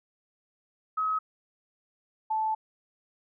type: tone pair in turn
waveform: sine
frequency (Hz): 1276 / 874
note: D#6 / A5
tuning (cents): +43 / -12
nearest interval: perfect fifth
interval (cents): 655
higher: first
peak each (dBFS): -25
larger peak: neither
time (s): 0.97-1.19 / 2.3-2.55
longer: second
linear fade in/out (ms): 10
effects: none